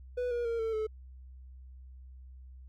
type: tone with pitch steps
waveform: triangle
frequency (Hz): 493.9 / 478.2 / 463 / 448.2 / 434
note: B4 / A#4 / A#4 / A4 / A4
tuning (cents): 0 / +44 / -12 / +32 / -24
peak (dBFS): -28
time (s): 0.17-0.87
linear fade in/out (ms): 10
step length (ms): 140
effects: added 64 Hz sine -47 dBFS peak until 2.68 s